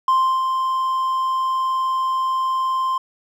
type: tone with ADSR envelope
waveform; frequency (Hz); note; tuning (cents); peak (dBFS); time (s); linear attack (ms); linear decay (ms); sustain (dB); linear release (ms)
triangle; 1046.5; C6; 0; -10; 0.08-2.98; 3; 330; -6; 5
effects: tanh soft clip ceiling -7 dBFS